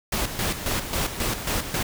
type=noise with tremolo; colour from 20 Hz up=pink; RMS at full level=-25 dBFS; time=0.12-1.83 s; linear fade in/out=5 ms; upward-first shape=square; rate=3.7 Hz; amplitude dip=60%; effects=none